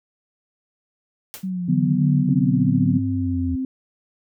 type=noise with exponential decay; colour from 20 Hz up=white; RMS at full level=-32 dBFS; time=1.34-1.5 s; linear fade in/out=0 ms; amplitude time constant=33 ms
type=exponential sweep; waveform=sine; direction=down; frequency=191.3 to 83.2 Hz; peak=-23 dBFS; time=1.43-3.56 s; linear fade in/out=10 ms
type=chord; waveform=sine; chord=B minor; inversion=first; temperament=equal; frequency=146.83 / 185 / 246.9 Hz; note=D3 / F#3 / B3; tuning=0 / 0 / 0 cents; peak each=-21 dBFS; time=1.68-2.99 s; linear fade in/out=10 ms
type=tone with pitch glide; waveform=sine; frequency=265.9 to 261.5 Hz; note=C4 to C4; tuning=+28 to -1 cents; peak=-22 dBFS; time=2.29-3.65 s; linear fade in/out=2 ms; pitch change=-29 cents; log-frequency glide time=2.4-2.55 s
effects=none